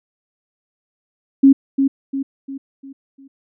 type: tone with echo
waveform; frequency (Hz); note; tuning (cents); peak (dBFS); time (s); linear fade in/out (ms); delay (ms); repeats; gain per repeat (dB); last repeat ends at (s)
sine; 272.6; C#4; -29; -5; 1.43-1.53; 10; 350; 5; -7; 3.28
effects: none